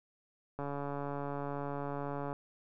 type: click train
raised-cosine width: 1 ms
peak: -25 dBFS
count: 248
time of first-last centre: 0.59-2.329 s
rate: 142 Hz
effects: none